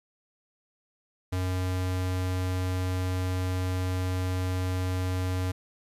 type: tone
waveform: square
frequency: 92 Hz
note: F#2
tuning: 9 cents flat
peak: -27 dBFS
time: 1.32-5.52 s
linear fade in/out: 10 ms
effects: resampled to 32000 Hz + 10-bit